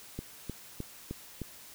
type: click train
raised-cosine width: 3 ms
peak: -23 dBFS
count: 5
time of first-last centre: 0.19-1.417 s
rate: 3.26 Hz
effects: white hiss -51 dBFS RMS until 1.74 s